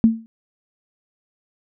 sine tone with exponential decay, 225.4 Hz, A3, 42 cents sharp, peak -6 dBFS, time 0.04-0.26 s, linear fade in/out 0 ms, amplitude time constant 47 ms, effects none

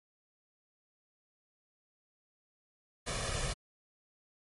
pink noise with comb filter, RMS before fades -35 dBFS, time 3.06-3.54 s, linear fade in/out 20 ms, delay 1.7 ms, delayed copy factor +0.7, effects MP3 48 kbps

